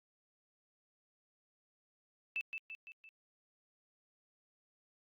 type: tone with echo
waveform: sine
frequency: 2637 Hz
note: E7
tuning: in tune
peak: -34 dBFS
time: 2.36-2.41 s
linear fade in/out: 0 ms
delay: 170 ms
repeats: 4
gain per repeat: -5 dB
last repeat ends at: 3.09 s
effects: Opus 48 kbps